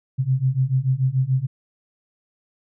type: beating tone pair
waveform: sine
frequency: 127.5 / 134.4 Hz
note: C3 / C3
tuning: -44 / +47 cents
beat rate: 6.9 Hz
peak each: -21 / -20 dBFS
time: 0.18-1.47 s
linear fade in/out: 20 ms
effects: none